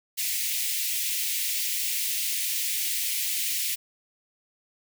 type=high-pass noise; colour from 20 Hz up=white; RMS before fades=-28 dBFS; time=0.17-3.76 s; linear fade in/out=20 ms; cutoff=2000 Hz; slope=48 dB/octave; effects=none